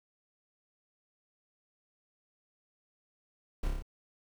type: noise with echo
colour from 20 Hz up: brown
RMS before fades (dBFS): -32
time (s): 3.63-3.68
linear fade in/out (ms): 5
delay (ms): 29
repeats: 5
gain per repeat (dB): -2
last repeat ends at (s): 3.825
effects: none